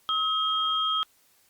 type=tone pair together; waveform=sine; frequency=1278 / 3224 Hz; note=D#6 / G7; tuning=+46 / +48 cents; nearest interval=octave + major third; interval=1602 cents; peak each=-26 dBFS; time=0.09-1.03 s; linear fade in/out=0 ms; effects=white hiss -63 dBFS RMS until 1.49 s + Opus 48 kbps